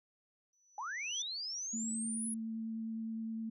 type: tone with exponential growth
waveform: sine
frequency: 5950 Hz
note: F#8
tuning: 9 cents sharp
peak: -35 dBFS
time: 0.53-1.22 s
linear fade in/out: 2 ms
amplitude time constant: 150 ms
type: linear sweep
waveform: sine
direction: up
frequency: 784 to 10548 Hz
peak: -38 dBFS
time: 0.78-2.34 s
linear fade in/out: 2 ms
type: tone with vibrato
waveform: sine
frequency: 223.8 Hz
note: A3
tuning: 30 cents sharp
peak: -37 dBFS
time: 1.73-3.5 s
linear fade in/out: 10 ms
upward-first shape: triangle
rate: 9.7 Hz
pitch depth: 12 cents each way
effects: none